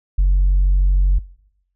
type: tone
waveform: sine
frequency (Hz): 46.38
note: F#1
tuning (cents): +5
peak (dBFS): -9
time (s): 0.18-1.19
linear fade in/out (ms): 10
effects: noise-tail reverb RT60 0.8 s tail -22 dB re dry + tanh soft clip ceiling -9 dBFS